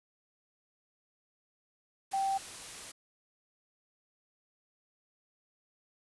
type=tone in noise; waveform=sine; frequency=780 Hz; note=G5; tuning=9 cents flat; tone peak=-28 dBFS; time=2.13-2.38 s; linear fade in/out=10 ms; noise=white; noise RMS=-45 dBFS; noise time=2.11-2.92 s; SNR=+14 dB; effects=resampled to 24000 Hz